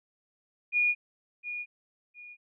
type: tone with echo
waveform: sine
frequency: 2441 Hz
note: D#7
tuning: 34 cents flat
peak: -22 dBFS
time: 0.72-0.95 s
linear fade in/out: 50 ms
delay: 710 ms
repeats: 2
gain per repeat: -11 dB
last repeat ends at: 2.37 s
effects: none